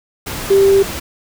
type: tone in noise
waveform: sine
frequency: 392 Hz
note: G4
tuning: in tune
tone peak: -7 dBFS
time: 0.5-0.83 s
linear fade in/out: 10 ms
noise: pink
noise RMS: -25 dBFS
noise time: 0.26-1 s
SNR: +15 dB
effects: none